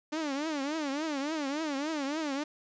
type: tone with vibrato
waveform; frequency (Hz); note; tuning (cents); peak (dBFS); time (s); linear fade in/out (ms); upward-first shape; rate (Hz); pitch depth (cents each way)
sawtooth; 295; D4; +8; -27; 0.12-2.44; 10; triangle; 3.5; 190
effects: resampled to 16000 Hz + 9-bit